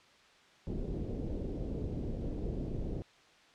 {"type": "low-pass noise", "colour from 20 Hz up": "pink", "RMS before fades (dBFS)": -37, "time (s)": [0.67, 3.02], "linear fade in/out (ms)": 0, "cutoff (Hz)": 480, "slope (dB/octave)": 24, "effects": ["white hiss -61 dBFS RMS until 3.54 s", "low-pass 4000 Hz 12 dB/octave"]}